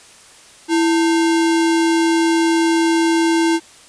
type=tone with sample-and-hold; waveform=sine; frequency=330.2 Hz; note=E4; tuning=3 cents sharp; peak=-12 dBFS; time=0.68-3.6 s; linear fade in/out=50 ms; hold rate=1225 Hz; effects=white hiss -44 dBFS RMS until 3.88 s + resampled to 22050 Hz